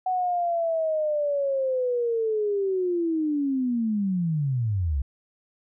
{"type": "linear sweep", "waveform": "sine", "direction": "down", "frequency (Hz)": [747, 62.9], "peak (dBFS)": -22, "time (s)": [0.06, 5.02], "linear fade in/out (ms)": 5, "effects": []}